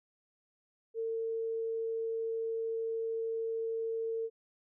sine tone, 452.2 Hz, A4, 47 cents sharp, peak -32 dBFS, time 0.94-4.3 s, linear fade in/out 50 ms, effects none

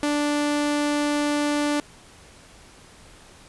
sawtooth tone, 293.4 Hz, D4, 2 cents flat, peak -17 dBFS, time 0.03-1.8 s, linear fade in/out 0 ms, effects pink hiss -49 dBFS RMS until 3.48 s + resampled to 24000 Hz

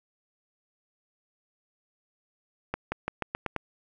accelerating click train, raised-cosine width 0.5 ms, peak -14 dBFS, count 7, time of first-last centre 2.74-3.563 s, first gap 180 ms, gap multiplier 0.89, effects none

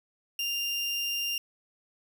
30% pulse tone, 2794 Hz, F7, in tune, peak -26 dBFS, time 0.39-1.38 s, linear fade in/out 2 ms, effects none

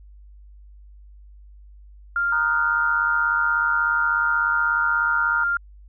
sine tone, 1396.9 Hz, F6, in tune, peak -19 dBFS, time 2.16-5.57 s, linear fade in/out 2 ms
sine chord, D# minor, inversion second, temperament just, 933.4 / 1244.5 / 1493.4 Hz, A#5 / D#6 / F#6, +2 / 0 / +16 cents, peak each -28 dBFS, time 2.32-5.44 s, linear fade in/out 5 ms
effects added 50 Hz sine -43 dBFS peak until 5.88 s

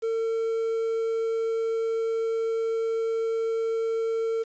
triangle tone with quantisation, 452 Hz, A4, 47 cents sharp, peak -22 dBFS, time 0.02-4.44 s, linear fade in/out 20 ms, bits 8, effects resampled to 16000 Hz

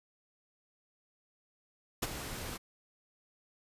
pink noise with ADSR envelope, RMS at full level -30 dBFS, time 2.02-2.58 s, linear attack 11 ms, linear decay 29 ms, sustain -11 dB, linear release 22 ms, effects resampled to 32000 Hz

